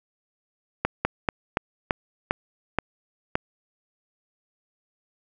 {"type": "slowing click train", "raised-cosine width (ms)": 0.5, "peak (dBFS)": -6, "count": 8, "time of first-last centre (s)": [0.85, 3.355], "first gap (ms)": 200, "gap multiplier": 1.19, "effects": []}